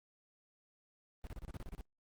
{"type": "noise bursts", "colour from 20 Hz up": "brown", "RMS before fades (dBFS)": -44, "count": 10, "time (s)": [1.24, 1.809], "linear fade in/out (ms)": 0, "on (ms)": 29, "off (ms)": 31, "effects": ["Opus 32 kbps"]}